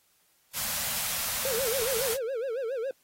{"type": "band-stop noise", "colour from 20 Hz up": "white", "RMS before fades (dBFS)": -31, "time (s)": [0.53, 2.18], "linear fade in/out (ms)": 50, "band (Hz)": [240, 510], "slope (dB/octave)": 48}
{"type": "tone with vibrato", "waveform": "triangle", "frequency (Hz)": 493.9, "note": "B4", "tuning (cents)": 0, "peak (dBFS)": -27, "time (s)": [1.45, 2.91], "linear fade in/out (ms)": 2, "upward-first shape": "sine", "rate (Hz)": 7.2, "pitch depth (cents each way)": 200}
{"effects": ["white hiss -67 dBFS RMS until 3.03 s", "AAC 48 kbps"]}